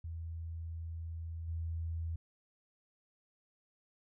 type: tone with level steps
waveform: sine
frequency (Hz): 82.41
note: E2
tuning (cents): 0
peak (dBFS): -39 / -35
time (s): 0.04-2.16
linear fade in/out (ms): 5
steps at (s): 1.47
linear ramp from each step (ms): 20
effects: none